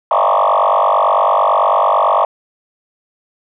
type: tone with frequency modulation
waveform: sine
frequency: 880 Hz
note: A5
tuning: in tune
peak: -8 dBFS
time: 0.11-2.25 s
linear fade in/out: 2 ms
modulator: 49 Hz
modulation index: 6.1
effects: tanh soft clip ceiling -6 dBFS